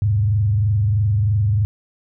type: tone with frequency modulation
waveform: sine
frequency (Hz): 103.83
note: G#2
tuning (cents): 0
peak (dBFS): -14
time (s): 0.02-1.65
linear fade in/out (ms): 0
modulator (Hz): 23.1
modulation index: 0.51
effects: none